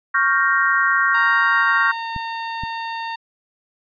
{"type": "chord", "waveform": "sine", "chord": "G half-diminished seventh", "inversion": "second", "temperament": "equal", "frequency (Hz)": [1108.7, 1396.9, 1568, 1864.7], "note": ["Db6", "F6", "G6", "Bb6"], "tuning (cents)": [0, 0, 0, 0], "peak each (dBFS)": -20, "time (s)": [0.14, 1.92], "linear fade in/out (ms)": 10}
{"type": "tone with pitch glide", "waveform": "sawtooth", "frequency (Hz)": [933, 913.3], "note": ["A#5", "A#5"], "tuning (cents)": [1, -36], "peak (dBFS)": -21, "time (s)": [1.14, 3.16], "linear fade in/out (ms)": 10, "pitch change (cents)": -37, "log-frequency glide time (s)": [1.48, 2.08]}
{"type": "clicks", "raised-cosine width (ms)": 5, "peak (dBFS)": -18, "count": 2, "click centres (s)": [2.163, 2.636]}
{"effects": ["resampled to 11025 Hz"]}